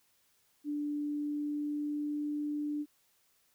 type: tone with pitch glide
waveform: sine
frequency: 293.7 to 295.6 Hz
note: D4 to D4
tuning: 0 to +11 cents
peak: -32 dBFS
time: 0.64-2.86 s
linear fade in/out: 50 ms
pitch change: +11 cents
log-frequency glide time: 0.99-2.32 s
effects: white hiss -71 dBFS RMS until 3.54 s